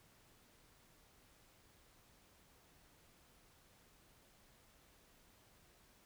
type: silence
effects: pink hiss -68 dBFS RMS until 6.05 s